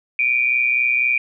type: tone pair together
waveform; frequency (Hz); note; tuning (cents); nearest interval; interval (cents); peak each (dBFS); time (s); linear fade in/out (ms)
sine; 2327 / 2451; D7 / D#7; -17 / -27; minor second; 90; -18; 0.19-1.18; 2
effects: none